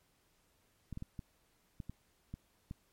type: clicks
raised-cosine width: 5 ms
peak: -30 dBFS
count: 8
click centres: 0.927 / 0.974 / 1.024 / 1.192 / 1.802 / 1.896 / 2.34 / 2.711 s
effects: pink hiss -73 dBFS RMS until 2.92 s + MP3 64 kbps